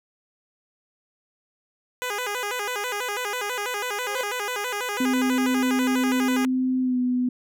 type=tone with vibrato; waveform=10% pulse; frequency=452.5 Hz; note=A4; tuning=48 cents sharp; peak=-18 dBFS; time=2.02-6.45 s; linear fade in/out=0 ms; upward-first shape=square; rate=6.1 Hz; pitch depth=170 cents each way
type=tone with exponential growth; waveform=40% pulse; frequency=524 Hz; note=C5; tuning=2 cents sharp; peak=-24 dBFS; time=3.93-4.21 s; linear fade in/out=0 ms; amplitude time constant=60 ms
type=tone with pitch glide; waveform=sine; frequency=257.2 to 249.6 Hz; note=C4 to B3; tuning=-30 to +19 cents; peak=-20 dBFS; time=5-7.29 s; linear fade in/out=5 ms; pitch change=-51 cents; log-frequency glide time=6.81-6.98 s
effects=none